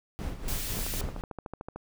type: noise with tremolo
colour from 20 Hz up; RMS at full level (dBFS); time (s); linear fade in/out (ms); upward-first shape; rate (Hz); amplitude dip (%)
brown; -31; 0.19-1.21; 0; sine; 3.9; 65
type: band-stop noise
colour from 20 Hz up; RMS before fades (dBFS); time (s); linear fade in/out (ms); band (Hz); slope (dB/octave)
white; -36; 0.48-1.01; 2; 240 to 1500; 24
type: click train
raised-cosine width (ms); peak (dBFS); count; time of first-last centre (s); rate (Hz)
1; -24; 14; 0.79-1.76; 13.4
effects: none